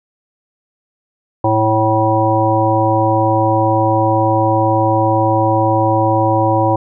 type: harmonic tone with a mistuned harmonic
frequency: 110 Hz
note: A2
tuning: in tune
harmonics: 1 / 3 / 5 / 7 / 9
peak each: -17 / -17 / -17 / -17 / -17 dBFS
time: 1.44-6.76 s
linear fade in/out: 5 ms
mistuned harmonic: 9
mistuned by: -39 cents
effects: none